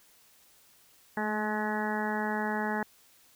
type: harmonic tone with a mistuned harmonic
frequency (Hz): 212.5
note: G#3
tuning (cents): +40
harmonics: 1 / 2 / 3 / 4 / 5 / 6 / 7 / 8 / 9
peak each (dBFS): -33 / -37 / -40 / -34 / -42 / -46 / -40 / -37 / -41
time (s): 1.17-2.83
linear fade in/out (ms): 2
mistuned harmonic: 1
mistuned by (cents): +21
effects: white hiss -61 dBFS RMS until 3.35 s